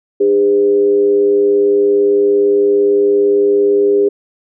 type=tone with frequency modulation; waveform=sine; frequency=404.4 Hz; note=G#4; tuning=46 cents flat; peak=-8 dBFS; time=0.2-4.09 s; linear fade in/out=10 ms; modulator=100 Hz; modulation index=0.47; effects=none